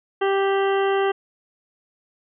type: harmonic tone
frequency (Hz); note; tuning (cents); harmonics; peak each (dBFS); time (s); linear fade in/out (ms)
392; G4; 0; 1 / 2 / 3 / 4 / 5 / 7 / 8; -19 / -25 / -29 / -31 / -33 / -36 / -37; 0.21-1.12; 10
effects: none